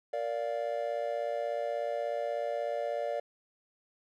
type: chord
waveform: triangle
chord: Bb major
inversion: none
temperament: just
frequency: 466.2 / 582.7 / 699.2 Hz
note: Bb4 / D5 / F5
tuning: 0 / -14 / +2 cents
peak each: -36 / -31 / -35 dBFS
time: 0.13-3.2 s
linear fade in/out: 5 ms
effects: none